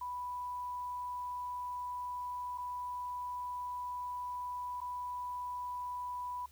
sine tone with dropouts, 987.8 Hz, B5, in tune, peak -37 dBFS, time 0.01-6.46 s, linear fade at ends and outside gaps 5 ms, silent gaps 2.577-2.582 / 4.805-4.814 s, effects added 70 Hz sine -60 dBFS peak until 6.51 s + white hiss -65 dBFS RMS until 6.51 s

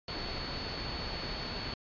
sine tone in noise, 4435 Hz, C#8, in tune, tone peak -41 dBFS, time 0.08-1.74 s, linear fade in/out 2 ms, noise pink, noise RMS -38 dBFS, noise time 0.08-1.74 s, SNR -6 dB, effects resampled to 11025 Hz

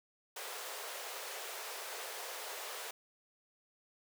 pink high-pass noise, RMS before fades -44 dBFS, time 0.36-2.91 s, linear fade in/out 5 ms, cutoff 420 Hz, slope 48 dB/octave, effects none

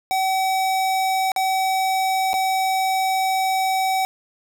square tone with dropouts, 761 Hz, F#5, 48 cents sharp, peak -19 dBFS, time 0.11-4.05 s, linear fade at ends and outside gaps 0 ms, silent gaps 1.318-1.362 / 2.332-2.34 s, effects none

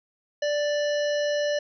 harmonic tone, 587.3 Hz, D5, in tune, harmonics 1 / 3 / 5 / 7 / 9 / 10, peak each -23 / -33 / -37 / -40 / -42 / -43 dBFS, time 0.42-1.59 s, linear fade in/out 5 ms, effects none

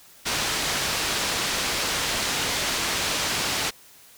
white low-pass noise, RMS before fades -26 dBFS, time 0.25-3.71 s, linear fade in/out 20 ms, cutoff 5500 Hz, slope 12 dB/octave, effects white hiss -51 dBFS RMS until 4.17 s

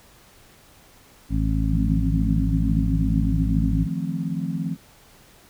harmonic tone, 54 Hz, A1, 32 cents flat, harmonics 1 / 2 / 3 / 4 / 5, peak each -22 / -26 / -27 / -31 / -27 dBFS, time 1.29-3.88 s, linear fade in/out 50 ms
sine chord, F dominant seventh, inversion third, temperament just, 157.15 / 174.61 / 218.3 / 261.9 Hz, Eb3 / F3 / A3 / C4, +18 / 0 / -13 / +2 cents, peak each -29 / -27 / -32 / -31 dBFS, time 1.69-4.77 s, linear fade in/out 50 ms
effects pink hiss -52 dBFS RMS until 5.49 s

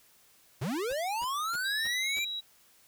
square linear sweep, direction up, 103.83 to 2400 Hz, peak -31 dBFS, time 0.61-2.25 s, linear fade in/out 10 ms
pink noise bursts, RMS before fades -47 dBFS, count 5, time 0.9-2.19 s, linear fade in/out 0 ms, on 26 ms, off 290 ms
sine tone, 3873 Hz, B7, 35 cents flat, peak -33 dBFS, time 1.64-2.41 s, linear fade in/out 20 ms
effects white hiss -62 dBFS RMS until 2.87 s

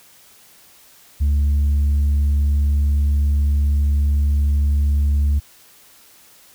sine tone, 72 Hz, D2, 34 cents flat, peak -11 dBFS, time 1.2-5.4 s, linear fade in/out 20 ms, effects tanh soft clip ceiling -13 dBFS + white hiss -49 dBFS RMS until 6.54 s

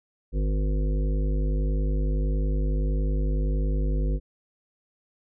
harmonic tone, 50.8 Hz, G#1, 38 cents flat, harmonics 1 / 3 / 5 / 7 / 9 / 10, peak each -22 / -32 / -36 / -39 / -41 / -42 dBFS, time 0.32-4.2 s, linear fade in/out 50 ms, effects none

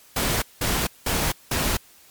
pink noise bursts, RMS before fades -23 dBFS, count 4, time 0.16-1.77 s, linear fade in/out 5 ms, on 260 ms, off 190 ms, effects white hiss -52 dBFS RMS until 2.1 s + MP3 96 kbps

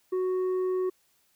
triangle tone with tanh clipping, 370 Hz, F#4, in tune, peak -26 dBFS, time 0.12-0.9 s, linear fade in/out 10 ms, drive 9 dB, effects white hiss -68 dBFS RMS until 1.35 s

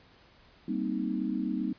sine chord, C minor seventh, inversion second, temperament equal with one note detuned, 196 / 233.1 / 260.9 / 311.1 Hz, G3 / Bb3 / C4 / Eb4, 0 / 0 / -5 / 0 cents, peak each -34 dBFS, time 0.68-1.73 s, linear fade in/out 5 ms, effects pink hiss -59 dBFS RMS until 1.78 s + resampled to 11025 Hz

